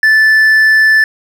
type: tone with hard clipping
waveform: sine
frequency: 1753 Hz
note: A6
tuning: 7 cents flat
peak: -6 dBFS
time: 0.03-1.04 s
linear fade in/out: 2 ms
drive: 3 dB
effects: none